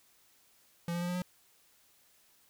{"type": "tone with pitch steps", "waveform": "square", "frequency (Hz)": [170.9, 173.29, 175.7, 178.16, 180.64], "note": ["F3", "F3", "F3", "F3", "F#3"], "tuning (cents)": [-37, -13, 11, 35, -41], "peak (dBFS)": -33, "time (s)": [0.88, 1.22], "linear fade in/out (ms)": 2, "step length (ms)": 68, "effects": ["white hiss -66 dBFS RMS until 2.49 s"]}